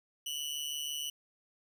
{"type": "tone with amplitude modulation", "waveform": "sawtooth", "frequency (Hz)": 2960, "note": "F#7", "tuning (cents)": 0, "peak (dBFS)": -29, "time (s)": [0.26, 1.1], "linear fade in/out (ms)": 5, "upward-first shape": "sine", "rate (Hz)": 146, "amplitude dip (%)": 75, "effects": []}